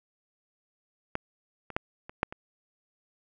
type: clicks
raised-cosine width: 0.5 ms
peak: -14 / -25 / -12 / -26 / -9 / -24 dBFS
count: 6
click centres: 1.154 / 1.703 / 1.765 / 2.095 / 2.231 / 2.325 s
effects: none